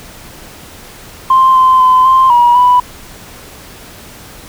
sine tone with pitch steps, 1048 / 1036 / 1023 / 1047 / 961 / 989 Hz, C6 / C6 / C6 / C6 / B5 / B5, +2 / -17 / -39 / +1 / -48 / +2 cents, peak -3 dBFS, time 1.3-2.8 s, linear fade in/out 5 ms, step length 250 ms, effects tanh soft clip ceiling 0 dBFS + pink hiss -34 dBFS RMS until 4.48 s

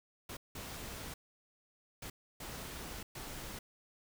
pink noise bursts at uneven times, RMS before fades -45 dBFS, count 5, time 0.29-0.37 / 0.55-1.14 / 2.02-2.1 / 2.4-3.03 / 3.15-3.59 s, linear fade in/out 5 ms, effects none

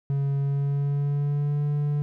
triangle tone with pitch glide, 139.4 to 146.25 Hz, C#3 to D3, +10 to -7 cents, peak -20 dBFS, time 0.1-2.02 s, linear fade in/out 0 ms, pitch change +83 cents, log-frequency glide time 0.4-1.64 s, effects none

